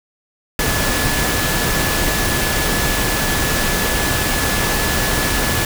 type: tone in noise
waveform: sine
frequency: 1716 Hz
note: A6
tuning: 44 cents flat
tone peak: -25 dBFS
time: 0.59-5.65 s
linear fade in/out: 2 ms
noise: pink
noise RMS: -18 dBFS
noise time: 0.59-5.65 s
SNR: -10 dB
effects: none